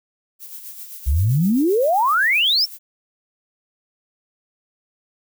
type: noise with tremolo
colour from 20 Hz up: violet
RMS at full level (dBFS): -34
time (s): 0.39-2.79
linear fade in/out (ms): 50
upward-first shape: sine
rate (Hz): 7.7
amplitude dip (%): 50
type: exponential sweep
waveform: sine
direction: up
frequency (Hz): 61.5 to 5600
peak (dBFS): -14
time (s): 1.06-2.66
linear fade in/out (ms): 20
effects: none